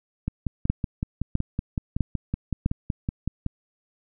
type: two click trains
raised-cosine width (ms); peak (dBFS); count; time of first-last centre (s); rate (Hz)
5; -9 / -13; 4 / 18; 0.7-2.661 / 0.28-3.464; 1.53 / 5.34
effects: none